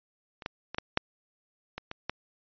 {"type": "clicks", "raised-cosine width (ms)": 0.3, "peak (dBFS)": [-27, -16, -20, -13, -7, -20, -21, -14], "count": 8, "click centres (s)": [0.422, 0.461, 0.746, 0.784, 0.974, 1.78, 1.914, 2.096], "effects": ["resampled to 11025 Hz"]}